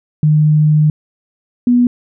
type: tone pair in turn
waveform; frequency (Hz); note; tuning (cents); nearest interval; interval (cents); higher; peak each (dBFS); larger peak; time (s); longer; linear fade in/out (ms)
sine; 152.3 / 244; D#3 / B3; -37 / -21; minor sixth; 816; second; -7; neither; 0.23-0.9 / 1.67-1.87; first; 2
effects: none